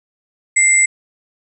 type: tone pair together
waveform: sine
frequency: 2093 / 7893 Hz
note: C7 / B8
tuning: 0 / -2 cents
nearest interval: octave + major seventh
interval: 2298 cents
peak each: -12 dBFS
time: 0.56-0.86 s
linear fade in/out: 10 ms
effects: none